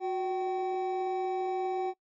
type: tone pair together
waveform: triangle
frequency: 366.3 / 765.9 Hz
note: F#4 / G5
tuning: -17 / -40 cents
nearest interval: octave + minor second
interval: 1277 cents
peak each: -29 / -30 dBFS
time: 0-1.94 s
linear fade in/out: 50 ms
effects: noise-tail reverb RT60 0.1 s tail -25 dB re dry + MP3 32 kbps